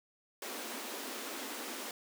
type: high-pass noise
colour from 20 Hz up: pink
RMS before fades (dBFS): -42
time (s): 0.42-1.91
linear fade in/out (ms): 2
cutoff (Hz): 220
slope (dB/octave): 96
effects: none